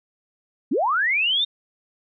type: linear sweep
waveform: sine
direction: up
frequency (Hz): 200 to 3700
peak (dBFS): -18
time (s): 0.71-1.45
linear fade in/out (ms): 10
effects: none